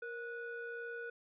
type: ring-modulated tone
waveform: triangle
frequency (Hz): 500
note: B4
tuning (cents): +21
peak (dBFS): -36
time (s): 0.02-1.1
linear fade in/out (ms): 5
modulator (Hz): 969
effects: resampled to 8000 Hz